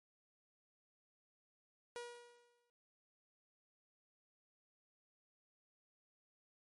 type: tone with exponential decay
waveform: sawtooth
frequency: 480 Hz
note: B4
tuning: 49 cents flat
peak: -39 dBFS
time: 1.96-2.7 s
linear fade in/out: 0 ms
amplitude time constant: 160 ms
effects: MP3 48 kbps